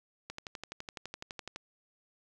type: click train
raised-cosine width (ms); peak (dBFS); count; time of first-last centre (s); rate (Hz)
0.2; -23; 16; 0.3-1.561; 11.9
effects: none